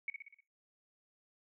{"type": "tone with echo", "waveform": "sine", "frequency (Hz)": 2228, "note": "C#7", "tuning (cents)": 8, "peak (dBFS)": -34, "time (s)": [0.08, 0.1], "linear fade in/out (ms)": 2, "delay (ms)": 61, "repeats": 5, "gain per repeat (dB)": -5, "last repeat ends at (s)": 0.405, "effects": ["noise-tail reverb RT60 0.3 s tail -20 dB re dry"]}